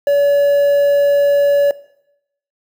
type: tone with quantisation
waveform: triangle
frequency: 570 Hz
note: C#5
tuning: 48 cents sharp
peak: -8 dBFS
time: 0.07-1.71 s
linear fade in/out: 2 ms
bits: 6
effects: noise-tail reverb RT60 0.8 s tail -19 dB re dry